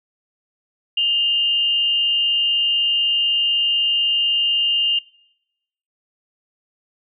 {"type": "tone pair together", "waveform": "sine", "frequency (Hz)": [2824, 3088], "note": ["F7", "G7"], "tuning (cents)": [19, -27], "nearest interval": "major second", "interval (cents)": 154, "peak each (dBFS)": [-16, -26], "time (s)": [0.97, 4.99], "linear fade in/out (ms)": 5, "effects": ["noise-tail reverb RT60 0.9 s tail -24 dB re dry"]}